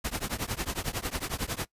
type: noise with tremolo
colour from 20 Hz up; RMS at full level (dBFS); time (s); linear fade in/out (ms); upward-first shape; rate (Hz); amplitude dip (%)
pink; -29; 0.04-1.66; 10; triangle; 11; 100
effects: noise-tail reverb RT60 0.1 s tail -22 dB re dry + resampled to 32000 Hz